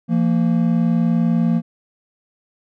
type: tone pair together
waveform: triangle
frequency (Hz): 170 / 229.9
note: F3 / A#3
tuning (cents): -46 / -24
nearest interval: perfect fourth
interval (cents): 522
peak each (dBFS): -15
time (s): 0.08-1.62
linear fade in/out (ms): 50
effects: none